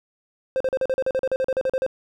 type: tone bursts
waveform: triangle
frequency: 523.3 Hz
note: C5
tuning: in tune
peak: -17 dBFS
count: 16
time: 0.56-1.864 s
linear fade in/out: 0 ms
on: 44 ms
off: 40 ms
effects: none